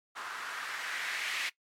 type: noise with low-pass filter sweep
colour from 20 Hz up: violet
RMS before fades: -37 dBFS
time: 0.15-1.5 s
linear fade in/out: 20 ms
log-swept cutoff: 1200 to 2300 Hz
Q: 2.4
effects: noise-tail reverb RT60 0.1 s tail -19 dB re dry + MP3 96 kbps